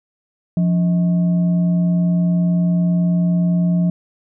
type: tone with frequency modulation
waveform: sine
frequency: 174.61 Hz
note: F3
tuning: in tune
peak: -13 dBFS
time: 0.57-3.9 s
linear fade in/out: 2 ms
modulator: 459 Hz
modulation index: 0.26
effects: none